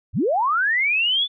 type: linear sweep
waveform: sine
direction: up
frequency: 54.4 to 3520 Hz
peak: -17 dBFS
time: 0.13-1.28 s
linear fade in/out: 50 ms
effects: none